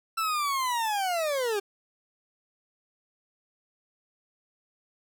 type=linear sweep; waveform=40% pulse; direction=down; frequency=1342 to 389.1 Hz; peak=-25 dBFS; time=0.17-1.6 s; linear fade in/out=10 ms; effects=none